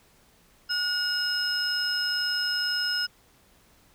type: tone cluster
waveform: sine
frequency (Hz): 1452 / 2888 / 5150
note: F#6 / F#7 / E8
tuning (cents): -33 / -43 / -41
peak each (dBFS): -28 / -34 / -25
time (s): 0.69-3.07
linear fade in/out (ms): 20
effects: tanh soft clip ceiling -20 dBFS + pink hiss -60 dBFS RMS until 3.94 s